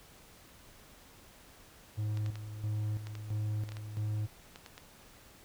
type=tone with tremolo; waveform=triangle; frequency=106.4 Hz; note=G#2; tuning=42 cents sharp; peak=-29 dBFS; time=1.97-4.27 s; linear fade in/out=20 ms; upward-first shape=square; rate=1.5 Hz; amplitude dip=65%
type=clicks; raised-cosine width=0.2 ms; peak=-29 dBFS; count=11; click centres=2.173 / 2.262 / 2.356 / 3.07 / 3.153 / 3.69 / 3.72 / 3.769 / 4.559 / 4.662 / 4.779 s
effects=pink hiss -57 dBFS RMS until 5.44 s